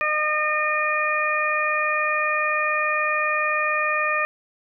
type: harmonic tone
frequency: 609 Hz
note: D#5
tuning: 37 cents flat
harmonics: 1 / 2 / 3 / 4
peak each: -28 / -24 / -25 / -25 dBFS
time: 0.01-4.25 s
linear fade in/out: 0 ms
effects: none